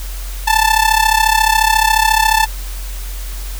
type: tone with amplitude modulation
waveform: sawtooth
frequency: 880 Hz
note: A5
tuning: in tune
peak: -3 dBFS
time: 0.47-2.46 s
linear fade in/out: 10 ms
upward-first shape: sine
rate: 34.2 Hz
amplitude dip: 80%
effects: added 45 Hz sine -22 dBFS peak until 3.59 s + white hiss -33 dBFS RMS until 3.59 s